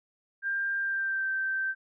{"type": "tone with pitch glide", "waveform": "sine", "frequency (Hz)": [1593, 1557.5], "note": ["G6", "G6"], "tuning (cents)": [27, -12], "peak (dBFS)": -27, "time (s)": [0.42, 1.75], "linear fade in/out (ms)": 50, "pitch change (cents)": -39, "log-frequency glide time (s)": [0.78, 1.29], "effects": []}